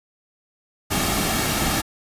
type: noise with comb filter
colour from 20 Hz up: pink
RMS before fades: -22 dBFS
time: 0.9-1.82 s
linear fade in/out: 20 ms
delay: 2 ms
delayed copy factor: -0.5
effects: resampled to 32000 Hz